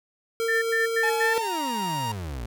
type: tone with tremolo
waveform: square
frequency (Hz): 456.7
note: A#4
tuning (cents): -36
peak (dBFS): -24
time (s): 0.4-1.38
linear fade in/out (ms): 0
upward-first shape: sine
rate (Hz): 7.4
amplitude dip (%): 25
type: tone bursts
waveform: sine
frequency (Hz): 1788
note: A6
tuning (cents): +27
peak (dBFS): -22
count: 4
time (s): 0.48-1.34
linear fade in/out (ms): 10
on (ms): 140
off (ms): 100
type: tone with pitch glide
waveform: 45% pulse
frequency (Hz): 854 to 936.7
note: G#5 to A#5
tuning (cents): +48 to +8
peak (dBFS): -27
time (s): 1.03-2.12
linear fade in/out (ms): 5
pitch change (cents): +160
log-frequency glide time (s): 1.2-1.53
type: exponential sweep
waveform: 35% pulse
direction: down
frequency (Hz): 493.9 to 54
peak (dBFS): -29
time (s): 1.36-2.46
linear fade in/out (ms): 5
effects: none